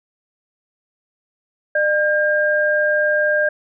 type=tone pair together; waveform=sine; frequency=602.2 / 1606 Hz; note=D5 / G6; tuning=+43 / +41 cents; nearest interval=octave + perfect fourth; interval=1698 cents; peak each=-17 dBFS; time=1.75-3.49 s; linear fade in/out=5 ms; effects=none